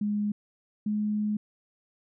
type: tone pair in turn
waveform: sine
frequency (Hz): 207.7 / 210.6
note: G#3 / G#3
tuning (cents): 0 / +24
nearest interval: unison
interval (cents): 24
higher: second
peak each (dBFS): -25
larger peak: neither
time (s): 0.01-0.32 / 0.86-1.37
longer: second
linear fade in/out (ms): 5
effects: none